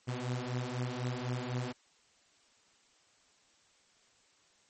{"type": "beating tone pair", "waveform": "sawtooth", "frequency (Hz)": [122.5, 126.5], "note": ["B2", "B2"], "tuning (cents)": [-14, 42], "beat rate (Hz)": 4, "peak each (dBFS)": [-33, -33], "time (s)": [0.07, 1.73], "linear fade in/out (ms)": 20, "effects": ["white hiss -67 dBFS RMS until 4.69 s", "MP3 32 kbps"]}